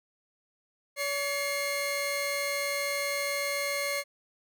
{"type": "tone pair together", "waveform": "sawtooth", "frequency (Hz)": [567.6, 2143], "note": ["C#5", "C7"], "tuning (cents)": [41, 41], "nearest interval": "octave + major seventh", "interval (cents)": 2300, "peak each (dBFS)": -28, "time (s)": [0.96, 4.04], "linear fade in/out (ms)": 50, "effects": []}